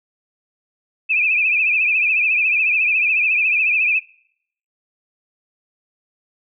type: tone with vibrato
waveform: sine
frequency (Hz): 2509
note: D#7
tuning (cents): +14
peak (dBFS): -14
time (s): 1.09-4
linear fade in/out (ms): 20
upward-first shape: triangle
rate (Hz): 14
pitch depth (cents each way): 110
effects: noise-tail reverb RT60 0.7 s tail -24 dB re dry